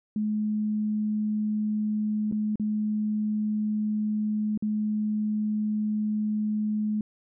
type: tone with dropouts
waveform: sine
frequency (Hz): 212.6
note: G#3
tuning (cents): +41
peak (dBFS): -24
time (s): 0.16-7.01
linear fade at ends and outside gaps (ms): 2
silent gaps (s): 2.314-2.323 / 2.557-2.597 / 4.576-4.624
effects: none